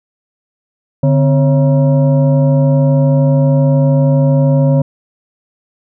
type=tone with frequency modulation; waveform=sine; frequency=145.1 Hz; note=D3; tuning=21 cents flat; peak=-7 dBFS; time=1.03-4.82 s; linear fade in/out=5 ms; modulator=403 Hz; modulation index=0.81; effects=none